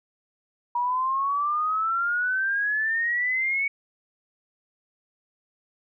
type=exponential sweep; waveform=sine; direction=up; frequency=956 to 2244 Hz; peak=-22 dBFS; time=0.75-3.68 s; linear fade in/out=5 ms; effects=none